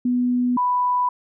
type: tone pair in turn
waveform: sine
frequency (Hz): 246.9 / 990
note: B3 / B5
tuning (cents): 0 / +4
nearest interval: 2 octaves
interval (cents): 2404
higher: second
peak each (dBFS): -17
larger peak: neither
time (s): 0.05-0.57 / 0.57-1.09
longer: neither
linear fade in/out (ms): 5
effects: none